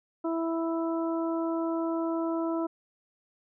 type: harmonic tone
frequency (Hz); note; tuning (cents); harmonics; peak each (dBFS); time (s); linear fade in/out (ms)
329.6; E4; 0; 1 / 2 / 3 / 4; -28 / -34 / -38 / -40; 0.24-2.67; 10
effects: none